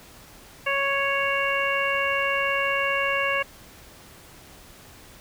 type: harmonic tone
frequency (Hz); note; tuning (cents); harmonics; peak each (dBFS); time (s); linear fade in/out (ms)
554.4; C#5; 0; 1 / 2 / 3 / 4 / 5; -28 / -28 / -28 / -28 / -28; 0.66-3.43; 10
effects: pink hiss -48 dBFS RMS until 5.2 s